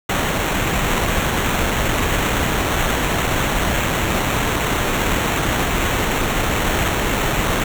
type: noise with sample-and-hold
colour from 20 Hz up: pink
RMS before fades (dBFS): -19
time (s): 0.09-7.64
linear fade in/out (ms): 5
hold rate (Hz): 4900
effects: none